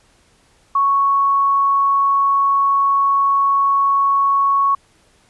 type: tone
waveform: sine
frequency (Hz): 1108.7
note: C#6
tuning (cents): 0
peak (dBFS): -12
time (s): 0.75-4.75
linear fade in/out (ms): 5
effects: pink hiss -55 dBFS RMS until 5.29 s + resampled to 24000 Hz